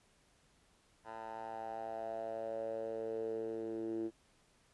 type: tone with band-pass filter sweep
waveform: 10% pulse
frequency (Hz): 112.2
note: A2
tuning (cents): +34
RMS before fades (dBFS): -41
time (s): 1.04-4.11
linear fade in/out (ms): 50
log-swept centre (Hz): 1000 to 330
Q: 5.5
effects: pink hiss -70 dBFS RMS until 4.73 s + resampled to 24000 Hz